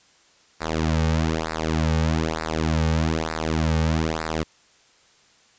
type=tone with flanger; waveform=sawtooth; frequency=79.8 Hz; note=D#2; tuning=44 cents sharp; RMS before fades=-23 dBFS; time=0.6-4.44 s; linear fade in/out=20 ms; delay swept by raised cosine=0.31 to 3.01 ms; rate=1.1 Hz; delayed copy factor=-0.95; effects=white hiss -57 dBFS RMS until 5.58 s + resampled to 16000 Hz